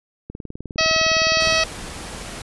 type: click train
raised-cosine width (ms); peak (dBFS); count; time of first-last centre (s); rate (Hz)
3; -19; 25; 0.3-1.524; 19.6
type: harmonic tone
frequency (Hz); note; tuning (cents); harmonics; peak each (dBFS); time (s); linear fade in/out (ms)
643; E5; -43; 1 / 2 / 3 / 4 / 5 / 6 / 7 / 8 / 9; -22 / -25 / -24 / -22 / -27 / -28 / -23 / -28 / -28; 0.78-1.64; 5
type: noise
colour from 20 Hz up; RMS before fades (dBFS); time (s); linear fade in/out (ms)
pink; -33; 1.4-2.42; 5
effects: resampled to 24000 Hz